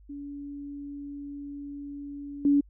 sine tone with level steps, 284.9 Hz, C#4, 48 cents sharp, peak -36 / -18 dBFS, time 0.09-2.61 s, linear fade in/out 10 ms, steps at 2.45 s, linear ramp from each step 2 ms, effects added 50 Hz sine -51 dBFS peak until 2.69 s

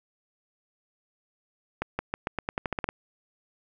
accelerating click train, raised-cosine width 0.5 ms, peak -13 dBFS, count 12, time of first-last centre 1.82-2.889 s, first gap 170 ms, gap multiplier 0.88, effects none

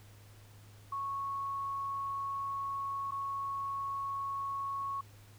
sine tone with dropouts, 1104 Hz, C#6, 7 cents flat, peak -34 dBFS, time 0.92-5.01 s, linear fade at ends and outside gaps 5 ms, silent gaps 3.11-3.119 s, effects added 103 Hz sine -54 dBFS peak until 5.38 s + pink hiss -61 dBFS RMS until 5.38 s

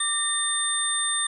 sine tone cluster, 1179 / 1823 / 3600 / 8750 Hz, D6 / A#6 / A7 / C#9, +6 / -39 / +39 / -24 cents, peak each -33 / -31 / -28 / -25 dBFS, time 0-1.27 s, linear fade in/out 5 ms, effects none

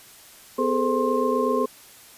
sine tone cluster, 251.6 / 414.6 / 442.6 / 517 / 1059 Hz, B3 / G#4 / A4 / C5 / C6, +32 / -3 / +10 / -21 / +21 cents, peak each -26 dBFS, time 0.58-1.66 s, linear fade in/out 10 ms, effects white hiss -48 dBFS RMS until 2.17 s + resampled to 32000 Hz

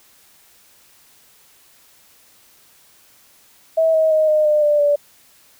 sine tone with pitch steps, 647 / 635.5 / 624.2 / 613.2 / 602.3 / 591.6 / 581.1 Hz, E5 / D#5 / D#5 / D#5 / D5 / D5 / D5, -32 / +36 / +5 / -25 / +44 / +13 / -18 cents, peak -12 dBFS, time 3.77-4.96 s, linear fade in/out 10 ms, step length 170 ms, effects white hiss -52 dBFS RMS until 5.59 s

